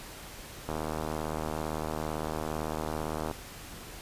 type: click train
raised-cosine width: 1 ms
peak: -19 dBFS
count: 205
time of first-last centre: 0.69-3.312 s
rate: 77.8 Hz
effects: pink hiss -45 dBFS RMS until 4.01 s + resampled to 32000 Hz